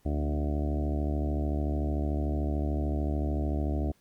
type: harmonic tone with a mistuned harmonic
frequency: 73.5 Hz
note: D2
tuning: 2 cents sharp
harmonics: 1 / 2 / 3 / 4 / 5 / 6 / 7 / 8 / 9 / 10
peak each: -28 / -38 / -37 / -35 / -40 / -46 / -50 / -43 / -42 / -46 dBFS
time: 0.05-3.92 s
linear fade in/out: 10 ms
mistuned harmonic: 2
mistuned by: +23 cents
effects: pink hiss -67 dBFS RMS until 4 s